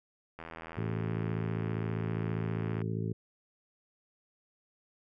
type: click train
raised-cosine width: 0.5 ms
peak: -28 dBFS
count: 200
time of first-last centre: 0.39-2.817 s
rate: 82 Hz
type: harmonic tone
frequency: 55 Hz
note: A1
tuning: in tune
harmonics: 2 / 3 / 4 / 5 / 6 / 7 / 8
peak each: -34 / -36 / -41 / -45 / -47 / -42 / -45 dBFS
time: 0.77-3.13 s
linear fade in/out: 5 ms
effects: none